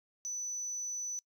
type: tone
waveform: sine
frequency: 5980 Hz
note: F#8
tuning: 17 cents sharp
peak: -33 dBFS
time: 0.25-1.19 s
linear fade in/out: 0 ms
effects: noise-tail reverb RT60 0.1 s tail -25 dB re dry + tanh soft clip ceiling -34 dBFS